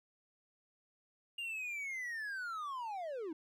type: linear sweep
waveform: triangle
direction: down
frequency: 2829 to 296.4 Hz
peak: -37 dBFS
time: 1.38-3.33 s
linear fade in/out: 5 ms
effects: none